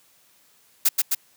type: noise with echo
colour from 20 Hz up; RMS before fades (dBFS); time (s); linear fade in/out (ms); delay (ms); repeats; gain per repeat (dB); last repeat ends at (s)
blue; -17; 0.85-0.89; 10; 130; 2; -2; 1.15
effects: white hiss -59 dBFS RMS until 1.36 s + high-pass 80 Hz 12 dB/octave